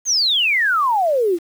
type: exponential sweep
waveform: sine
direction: down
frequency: 6645 to 320 Hz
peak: -14 dBFS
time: 0.05-1.39 s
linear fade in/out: 50 ms
effects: 7-bit